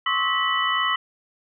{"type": "tone cluster", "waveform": "sine", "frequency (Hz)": [1064, 1126, 1292, 1950, 2995], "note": ["C6", "C#6", "E6", "B6", "F#7"], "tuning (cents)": [29, 27, -35, -23, 20], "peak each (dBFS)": [-27, -28, -26, -25, -26], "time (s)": [0.06, 0.96], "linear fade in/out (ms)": 5, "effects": []}